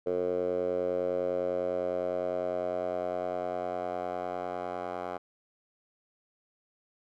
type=tone with band-pass filter sweep; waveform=10% pulse; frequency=89.9 Hz; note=F#2; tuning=49 cents flat; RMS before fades=-32 dBFS; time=0.06-5.18 s; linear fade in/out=10 ms; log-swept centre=480 to 830 Hz; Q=4.8; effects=none